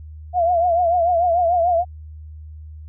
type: tone with vibrato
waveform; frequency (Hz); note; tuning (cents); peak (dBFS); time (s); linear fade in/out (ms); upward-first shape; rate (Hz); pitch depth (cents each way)
sine; 693; F5; -14; -14; 0.33-1.85; 50; triangle; 6.8; 99
effects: added 77 Hz sine -34 dBFS peak until 2.88 s